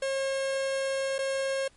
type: tone with dropouts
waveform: 45% pulse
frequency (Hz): 540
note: C#5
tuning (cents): -45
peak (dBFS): -27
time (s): 0.02-1.68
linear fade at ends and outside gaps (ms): 5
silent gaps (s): 1.183-1.188
effects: pink hiss -61 dBFS RMS until 1.76 s + MP3 48 kbps